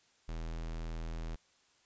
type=tone; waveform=square; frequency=40.86 Hz; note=E1; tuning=14 cents flat; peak=-38 dBFS; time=0.28-1.36 s; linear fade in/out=10 ms; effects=white hiss -69 dBFS RMS until 1.85 s + resampled to 16000 Hz